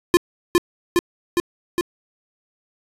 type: tone with echo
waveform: square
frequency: 349.2 Hz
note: F4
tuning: in tune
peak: -10 dBFS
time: 0.14-0.17 s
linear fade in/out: 0 ms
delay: 410 ms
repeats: 4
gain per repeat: -2 dB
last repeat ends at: 1.81 s
effects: resampled to 32000 Hz + 8-bit